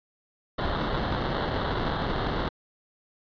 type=noise with sample-and-hold; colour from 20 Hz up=pink; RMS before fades=-28 dBFS; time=0.58-2.49 s; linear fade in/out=10 ms; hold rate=2450 Hz; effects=resampled to 11025 Hz